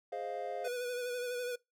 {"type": "chord", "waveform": "triangle", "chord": "F minor seventh", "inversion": "first", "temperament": "equal", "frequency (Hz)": [415.3, 523.3, 622.3, 698.5], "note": ["Ab4", "C5", "Eb5", "F5"], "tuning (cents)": [0, 0, 0, 0], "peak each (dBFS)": [-42, -40, -42, -38], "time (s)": [0.12, 0.68], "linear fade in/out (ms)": 5}
{"type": "tone with vibrato", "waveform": "square", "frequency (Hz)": 491.6, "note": "B4", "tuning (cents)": -8, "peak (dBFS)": -36, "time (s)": [0.64, 1.56], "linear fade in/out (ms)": 10, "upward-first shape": "sine", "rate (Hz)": 12, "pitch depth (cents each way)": 31}
{"effects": ["noise-tail reverb RT60 0.2 s tail -23 dB re dry"]}